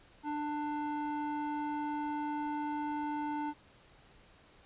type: tone with band-pass filter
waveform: square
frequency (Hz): 296.6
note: D4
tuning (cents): +17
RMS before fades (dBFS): -36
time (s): 0.23-3.54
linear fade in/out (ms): 50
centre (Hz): 690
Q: 2.4
effects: pink hiss -61 dBFS RMS until 4.65 s + resampled to 8000 Hz